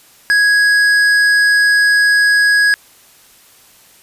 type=tone with hard clipping; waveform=sine; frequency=1661.2 Hz; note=G#6; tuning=in tune; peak=-10 dBFS; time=0.3-2.74 s; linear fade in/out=0 ms; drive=9 dB; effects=white hiss -46 dBFS RMS until 4.02 s + resampled to 32000 Hz